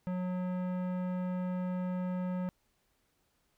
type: tone with tanh clipping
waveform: sine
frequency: 182 Hz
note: F#3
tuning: 28 cents flat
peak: -34 dBFS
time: 0.07-2.49 s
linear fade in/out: 0 ms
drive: 16 dB
effects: pink hiss -75 dBFS RMS until 3.57 s